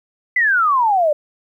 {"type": "exponential sweep", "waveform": "sine", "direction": "down", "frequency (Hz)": [2043, 577], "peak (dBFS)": -12, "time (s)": [0.36, 1.13], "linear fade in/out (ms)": 5, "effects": ["9-bit"]}